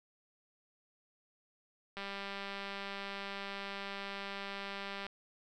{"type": "click train", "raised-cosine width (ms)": 0.3, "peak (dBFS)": -26, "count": 614, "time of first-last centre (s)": [1.97, 5.066], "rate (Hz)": 198, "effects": []}